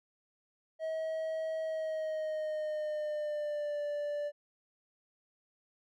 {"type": "tone with pitch glide", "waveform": "triangle", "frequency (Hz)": [639, 586], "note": ["D#5", "D5"], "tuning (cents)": [46, -4], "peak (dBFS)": -31, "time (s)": [0.79, 4.32], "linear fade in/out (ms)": 50, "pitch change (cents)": -150, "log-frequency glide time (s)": [1.62, 3.82], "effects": []}